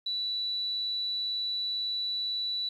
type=tone; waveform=sine; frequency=3951 Hz; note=B7; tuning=in tune; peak=-29 dBFS; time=0.06-2.69 s; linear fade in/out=5 ms; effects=10-bit